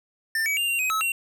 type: tone with pitch steps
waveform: square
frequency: 1791 / 2276 / 2796 / 2764 / 2519 / 1294 / 2743 Hz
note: A6 / C#7 / F7 / F7 / D#7 / E6 / F7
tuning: +30 / +45 / +1 / -19 / +21 / -32 / -32 cents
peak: -23 dBFS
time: 0.35-1.12 s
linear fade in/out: 2 ms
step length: 110 ms
effects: none